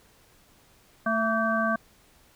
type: harmonic tone with a mistuned harmonic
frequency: 222.1 Hz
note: A3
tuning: 16 cents sharp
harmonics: 1 / 3 / 5 / 7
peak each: -28 / -28 / -28 / -28 dBFS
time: 1.06-1.76 s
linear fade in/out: 5 ms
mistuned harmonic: 5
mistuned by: +58 cents
effects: pink hiss -59 dBFS RMS until 2.35 s